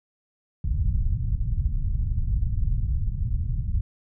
pink low-pass noise, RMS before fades -24 dBFS, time 0.64-3.81 s, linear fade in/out 5 ms, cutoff 120 Hz, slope 24 dB/octave, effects none

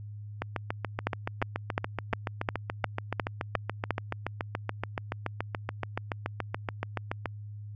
two click trains, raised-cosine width 0.5 ms, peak -11 / -15 dBFS, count 9 / 49, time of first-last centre 1.07-3.907 / 0.42-7.258 s, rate 2.82 / 7.02 Hz, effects added 104 Hz sine -39 dBFS peak until 7.75 s

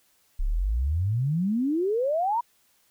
sine exponential sweep, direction up, 31.29 to 982 Hz, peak -22 dBFS, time 0.39-2.41 s, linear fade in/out 10 ms, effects white hiss -65 dBFS RMS until 2.9 s

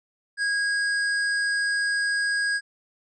sine tone with tanh clipping, 1641 Hz, G#6, 21 cents flat, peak -24 dBFS, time 0.37-2.61 s, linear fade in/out 50 ms, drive 17 dB, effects resampled to 22050 Hz

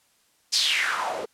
white noise with band-pass filter sweep, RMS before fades -25 dBFS, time 0.52-1.26 s, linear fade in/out 20 ms, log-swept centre 5400 to 430 Hz, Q 4.2, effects white hiss -64 dBFS RMS until 1.33 s + low-pass 11000 Hz 12 dB/octave

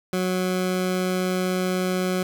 20% pulse tone, 183.9 Hz, F#3, 10 cents flat, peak -17 dBFS, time 0.13-2.23 s, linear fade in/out 2 ms, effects none

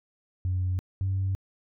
sine tone pair in turn, 91.7 / 95.79 Hz, F#2 / G2, -15 / -39 cents, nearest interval minor second, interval 76 cents, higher second, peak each -23 dBFS, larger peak neither, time 0.45-0.79 / 1.01-1.35 s, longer neither, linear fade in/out 0 ms, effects tanh soft clip ceiling -21 dBFS

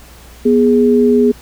sine tone pair together, 243.8 / 415.3 Hz, B3 / G#4, -22 / 0 cents, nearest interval major sixth, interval 922 cents, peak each -10 dBFS, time 0.45-1.32 s, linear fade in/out 10 ms, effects added 60 Hz sine -39 dBFS peak until 1.41 s + pink hiss -41 dBFS RMS until 1.41 s

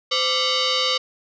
sine tone with frequency modulation, 329.6 Hz, E4, in tune, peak -18 dBFS, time 0.11-0.98 s, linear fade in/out 10 ms, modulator 844 Hz, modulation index 5.5, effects none

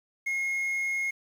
triangle tone with quantisation, 2155 Hz, C#7, 49 cents flat, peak -25 dBFS, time 0.26-1.11 s, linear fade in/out 10 ms, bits 9, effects none

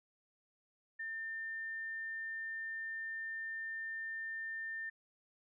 sine tone, 1800 Hz, A6, 39 cents sharp, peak -39 dBFS, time 0.99-4.9 s, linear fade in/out 10 ms, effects none

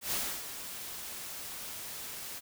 white noise with ADSR envelope, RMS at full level -32 dBFS, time 0.01-2.41 s, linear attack 110 ms, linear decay 300 ms, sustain -10 dB, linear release 35 ms, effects none

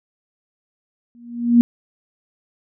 sine tone with exponential growth, 237.6 Hz, A#3, 33 cents sharp, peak -5 dBFS, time 1.15-1.61 s, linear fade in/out 0 ms, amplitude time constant 99 ms, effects none

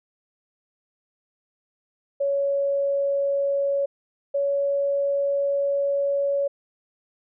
sine tone pair in turn, 559 / 561.4 Hz, C#5 / C#5, +14 / +22 cents, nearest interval unison, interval 8 cents, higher second, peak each -20 dBFS, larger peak neither, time 2.2-3.86 / 4.34-6.48 s, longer second, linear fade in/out 10 ms, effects none

